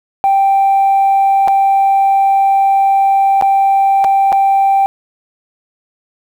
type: tone with dropouts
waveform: sine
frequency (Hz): 784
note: G5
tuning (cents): 0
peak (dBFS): -6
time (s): 0.24-4.86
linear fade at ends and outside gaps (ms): 0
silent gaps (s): 1.476-1.482 / 3.412-3.423 / 4.042-4.046 / 4.321-4.327
effects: tanh soft clip ceiling -5 dBFS + 7-bit